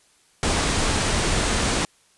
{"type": "low-pass noise", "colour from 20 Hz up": "pink", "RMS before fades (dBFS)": -22, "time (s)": [0.43, 1.85], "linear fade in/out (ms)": 0, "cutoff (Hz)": 9900, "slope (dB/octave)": 96, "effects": ["white hiss -59 dBFS RMS until 2.17 s", "resampled to 24000 Hz"]}